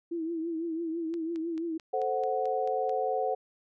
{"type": "tone with vibrato", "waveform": "sine", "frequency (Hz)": 329.6, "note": "E4", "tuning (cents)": 0, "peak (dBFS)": -30, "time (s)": [0.11, 1.78], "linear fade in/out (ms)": 10, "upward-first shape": "triangle", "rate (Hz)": 6, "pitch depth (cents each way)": 78}
{"type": "click train", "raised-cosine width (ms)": 0.2, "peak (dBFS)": -32, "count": 9, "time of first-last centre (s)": [1.14, 2.894], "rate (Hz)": 4.56}
{"type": "chord", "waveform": "sine", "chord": "F# diminished", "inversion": "first", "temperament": "equal", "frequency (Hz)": [440, 523.3, 740], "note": ["A4", "C5", "F#5"], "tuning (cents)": [0, 0, 0], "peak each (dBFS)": [-32, -31, -30], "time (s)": [1.93, 3.35], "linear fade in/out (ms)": 10}
{"effects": []}